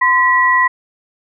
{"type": "tone pair together", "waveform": "sine", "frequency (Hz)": [1026, 1936.8], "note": ["C6", "B6"], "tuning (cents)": [-34, -34], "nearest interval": "major seventh", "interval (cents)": 1100, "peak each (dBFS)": -12, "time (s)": [0.01, 0.68], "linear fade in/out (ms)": 10, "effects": []}